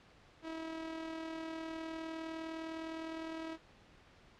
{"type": "tone with amplitude modulation", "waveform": "sawtooth", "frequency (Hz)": 323, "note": "E4", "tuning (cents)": -35, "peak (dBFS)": -35, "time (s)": [0.42, 3.58], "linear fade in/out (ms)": 50, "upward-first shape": "sine", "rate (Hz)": 39.7, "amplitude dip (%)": 40, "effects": ["pink hiss -62 dBFS RMS until 4.39 s", "low-pass 4000 Hz 12 dB/octave"]}